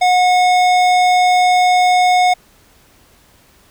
sine tone with hard clipping, 727 Hz, F#5, 31 cents flat, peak -11 dBFS, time 0.01-2.34 s, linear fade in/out 10 ms, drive 15 dB, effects pink hiss -50 dBFS RMS until 3.7 s

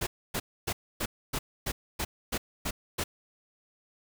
pink noise bursts, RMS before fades -31 dBFS, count 10, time 0.01-3.04 s, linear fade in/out 10 ms, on 60 ms, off 270 ms, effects none

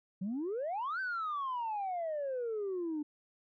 sine exponential two-way sweep, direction up then down, 178.1 to 1564 to 291.9 Hz, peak -32 dBFS, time 0.21-3.03 s, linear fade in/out 10 ms, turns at 1 s, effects tanh soft clip ceiling -31 dBFS

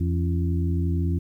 harmonic tone with a mistuned harmonic, 85.4 Hz, F2, 38 cents flat, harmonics 1 / 2 / 3 / 4, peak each -22 / -28 / -32 / -34 dBFS, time 0-1.19 s, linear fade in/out 10 ms, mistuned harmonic 3, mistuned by +92 cents, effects 10-bit

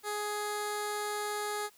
15% pulse tone with low-pass filter, 417.2 Hz, G#4, 8 cents sharp, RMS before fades -35 dBFS, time 0.03-1.7 s, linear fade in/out 50 ms, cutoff 11000 Hz, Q 2, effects white hiss -62 dBFS RMS until 1.77 s

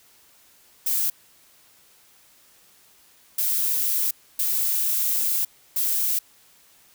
violet noise bursts at uneven times, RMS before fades -23 dBFS, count 4, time 0.86-1.1 / 3.38-4.11 / 4.39-5.45 / 5.76-6.19 s, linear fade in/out 5 ms, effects white hiss -56 dBFS RMS until 6.94 s

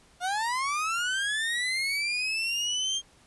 30% pulse linear sweep, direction up, 697 to 3219 Hz, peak -24 dBFS, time 0.2-3.02 s, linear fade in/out 50 ms, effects pink hiss -59 dBFS RMS until 3.26 s + resampled to 24000 Hz

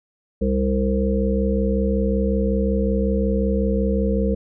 harmonic tone with a mistuned harmonic, 65.41 Hz, C2, in tune, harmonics 1 / 3 / 5 / 7 / 8, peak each -22 / -21 / -31 / -24 / -27 dBFS, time 0.41-4.35 s, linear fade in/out 10 ms, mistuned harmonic 3, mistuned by +21 cents, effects none

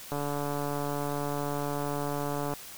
click train, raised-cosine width 1 ms, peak -19 dBFS, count 349, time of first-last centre 0.12-2.537 s, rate 144 Hz, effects white hiss -45 dBFS RMS until 2.77 s

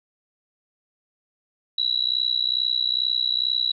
sine tone with amplitude modulation, 3908 Hz, B7, 19 cents flat, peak -16 dBFS, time 1.78-3.72 s, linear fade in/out 5 ms, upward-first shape sine, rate 62.3 Hz, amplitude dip 100%, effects none

